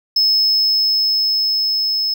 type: tone with level ramp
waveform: triangle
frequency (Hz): 5200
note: E8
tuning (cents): -24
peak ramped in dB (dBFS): -10 to -15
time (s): 0.16-2.14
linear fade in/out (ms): 5
effects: none